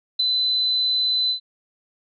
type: tone with ADSR envelope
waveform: sine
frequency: 4021 Hz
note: B7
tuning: 30 cents sharp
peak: -14 dBFS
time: 0.19-1.4 s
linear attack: 10 ms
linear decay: 6 ms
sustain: -4 dB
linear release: 100 ms
effects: none